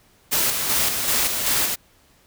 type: noise with tremolo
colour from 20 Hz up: white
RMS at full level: -20 dBFS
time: 0.31-1.76 s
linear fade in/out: 20 ms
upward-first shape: square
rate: 2.6 Hz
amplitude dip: 40%
effects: pink hiss -57 dBFS RMS until 2.26 s